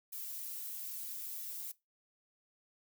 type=noise with flanger; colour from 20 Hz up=violet; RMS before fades=-43 dBFS; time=0.12-1.72 s; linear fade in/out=10 ms; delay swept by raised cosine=1.9 to 6.4 ms; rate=0.77 Hz; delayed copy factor=-0.7; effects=noise-tail reverb RT60 0.2 s tail -19 dB re dry